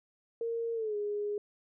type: tone with pitch glide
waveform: sine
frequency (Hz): 461.8 to 413.8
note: A#4 to G#4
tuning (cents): -16 to -6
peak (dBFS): -31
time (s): 0.41-1.38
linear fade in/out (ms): 2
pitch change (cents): -190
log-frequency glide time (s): 0.74-0.96
effects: none